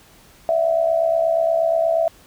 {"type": "tone with amplitude modulation", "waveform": "sine", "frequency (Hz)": 659.3, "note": "E5", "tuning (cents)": 0, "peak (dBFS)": -12, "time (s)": [0.49, 2.08], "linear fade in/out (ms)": 0, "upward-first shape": "sine", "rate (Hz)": 68.4, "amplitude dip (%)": 70, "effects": ["pink hiss -50 dBFS RMS until 2.26 s"]}